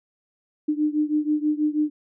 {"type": "beating tone pair", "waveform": "sine", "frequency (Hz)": [299.7, 305.9], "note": ["D4", "D#4"], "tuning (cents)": [35, -29], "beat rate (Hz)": 6.2, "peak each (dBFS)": [-22, -24], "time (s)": [0.68, 1.9], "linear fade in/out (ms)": 10, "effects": []}